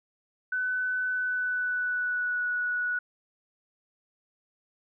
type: tone with pitch glide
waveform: sine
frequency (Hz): 1504 to 1468.8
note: F#6 to F#6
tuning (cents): +28 to -13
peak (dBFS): -26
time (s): 0.52-2.99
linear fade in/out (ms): 5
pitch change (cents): -41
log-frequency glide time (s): 1.1-2.46
effects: none